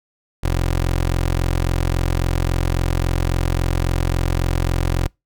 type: tone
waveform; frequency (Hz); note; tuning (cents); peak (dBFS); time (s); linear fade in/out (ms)
20% pulse; 43.65; F1; 0; -12; 0.43-5.08; 10
effects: noise-tail reverb RT60 0.2 s tail -26 dB re dry